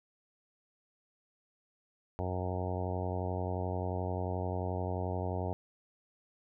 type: harmonic tone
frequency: 91.4 Hz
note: F#2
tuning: 21 cents flat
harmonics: 1 / 2 / 3 / 4 / 5 / 6 / 7 / 8 / 9 / 10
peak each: -35 / -42 / -44 / -43 / -42 / -45 / -42 / -44 / -45 / -47 dBFS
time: 2.19-5.53 s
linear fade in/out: 0 ms
effects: none